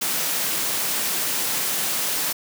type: high-pass noise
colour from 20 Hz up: white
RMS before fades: -24 dBFS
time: 0.01-2.33 s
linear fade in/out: 10 ms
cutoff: 130 Hz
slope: 48 dB/octave
effects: none